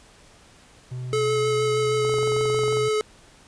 triangle tone, 125.9 Hz, B2, 34 cents sharp, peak -27 dBFS, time 0.91-2.89 s, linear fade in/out 10 ms
square tone with vibrato, 429.7 Hz, A4, 41 cents flat, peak -21 dBFS, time 1.13-3.01 s, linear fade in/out 0 ms, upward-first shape triangle, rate 6.4 Hz, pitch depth 14 cents each way
click train, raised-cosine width 1 ms, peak -22 dBFS, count 17, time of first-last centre 2.05-2.771 s, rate 22.2 Hz
effects pink hiss -52 dBFS RMS until 3.47 s + resampled to 22050 Hz

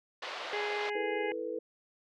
pink band-pass noise, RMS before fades -40 dBFS, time 0.22-0.9 s, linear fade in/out 5 ms, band 500 to 4300 Hz, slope 24 dB/octave
harmonic tone, 415.3 Hz, G#4, in tune, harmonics 1 / 2 / 4 / 5 / 6 / 7, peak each -35 / -39 / -43 / -39 / -47 / -49 dBFS, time 0.53-1.32 s, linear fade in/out 2 ms
sine chord, E suspended fourth, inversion none, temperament equal, 329.6 / 440 / 493.9 Hz, E4 / A4 / B4, 0 / 0 / 0 cents, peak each -41 / -38 / -37 dBFS, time 0.95-1.59 s, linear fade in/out 5 ms
effects none

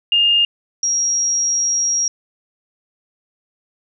sine tone pair in turn, 2823 / 5646 Hz, F7 / F8, +18 / +18 cents, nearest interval octave, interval 1200 cents, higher second, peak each -11 / -15 dBFS, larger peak first, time 0.12-0.45 / 0.83-2.08 s, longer second, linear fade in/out 2 ms, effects none

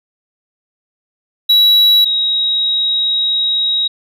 triangle / sine tone pair in turn, 3900 / 3809 Hz, B7 / A#7, -23 / +37 cents, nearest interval unison, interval 40 cents, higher first, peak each -5 / -12 dBFS, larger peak first, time 1.49-2.05 / 2.05-3.88 s, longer second, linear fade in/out 10 ms, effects none

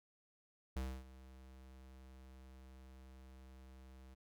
square tone with ADSR envelope, 65.1 Hz, C2, 8 cents flat, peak -38 dBFS, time 0.76-4.15 s, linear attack 5 ms, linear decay 270 ms, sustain -18 dB, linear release 17 ms, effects none

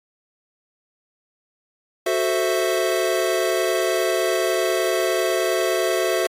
square chord, F# half-diminished seventh, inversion none, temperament equal, 370 / 440 / 523.3 / 659.3 Hz, F#4 / A4 / C5 / E5, 0 / 0 / 0 / 0 cents, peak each -24 / -27 / -27 / -24 dBFS, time 2.06-6.27 s, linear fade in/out 5 ms, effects AAC 48 kbps

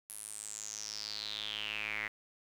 square tone with band-pass filter sweep, 53.1 Hz, G#1, 39 cents sharp, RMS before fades -41 dBFS, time 0.09-2.08 s, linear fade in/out 5 ms, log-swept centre 11000 to 2000 Hz, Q 7.3, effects 10-bit

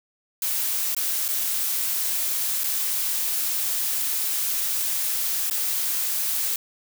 blue noise with dropouts, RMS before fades -25 dBFS, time 0.42-6.56 s, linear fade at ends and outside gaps 2 ms, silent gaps 0.948-0.966 / 1.281-1.286 / 2.636-2.64 / 5.499-5.509 s, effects none

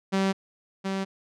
sawtooth tone pair in turn, 193.1 / 193.1 Hz, G3 / G3, -26 / -26 cents, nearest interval unison, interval 0 cents, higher neither, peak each -18 / -23 dBFS, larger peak first, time 0.12-0.33 / 0.84-1.05 s, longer neither, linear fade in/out 20 ms, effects low-pass 6000 Hz 12 dB/octave

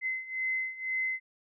sine beating tone pair, 2051 / 2053 Hz, C7 / C7, -35 / -33 cents, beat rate 2 Hz, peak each -35 / -32 dBFS, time 0.01-1.2 s, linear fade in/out 50 ms, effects none

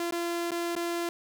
sawtooth tone with dropouts, 342.5 Hz, F4, 34 cents flat, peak -25 dBFS, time 0-1.09 s, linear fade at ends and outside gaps 2 ms, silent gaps 0.11-0.123 / 0.508-0.517 / 0.753-0.763 s, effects 10-bit

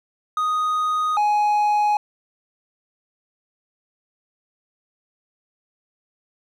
triangle tone pair in turn, 1244.5 / 835.7 Hz, D#6 / G#5, 0 / +11 cents, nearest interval perfect fifth, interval 689 cents, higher first, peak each -17 / -14 dBFS, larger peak second, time 0.37-1.17 / 1.17-1.97 s, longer neither, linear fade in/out 2 ms, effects none

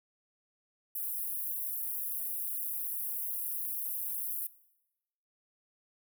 pink high-pass noise, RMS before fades -36 dBFS, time 0.95-4.47 s, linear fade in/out 5 ms, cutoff 11000 Hz, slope 48 dB/octave, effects noise-tail reverb RT60 0.9 s tail -19 dB re dry

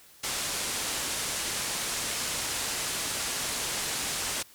white low-pass noise, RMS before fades -32 dBFS, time 0.23-4.43 s, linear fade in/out 10 ms, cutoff 10000 Hz, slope 24 dB/octave, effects white hiss -55 dBFS RMS until 4.54 s

